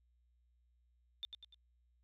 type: tone with echo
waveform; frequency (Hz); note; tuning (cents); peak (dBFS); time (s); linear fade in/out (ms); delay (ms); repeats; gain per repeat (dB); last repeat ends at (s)
sine; 3573; A7; +26; -39; 1.23-1.25; 0; 98; 3; -6; 1.544
effects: added 60 Hz sine -70 dBFS peak until 2.03 s